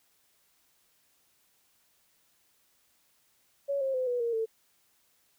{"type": "tone with pitch steps", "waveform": "sine", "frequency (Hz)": [560, 535.3, 511.7, 489.2, 467.6, 447], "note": ["C#5", "C5", "C5", "B4", "A#4", "A4"], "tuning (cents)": [18, 39, -39, -16, 5, 27], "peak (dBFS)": -27, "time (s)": [3.68, 4.46], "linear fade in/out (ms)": 20, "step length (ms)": 130, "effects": ["white hiss -69 dBFS RMS until 5.38 s"]}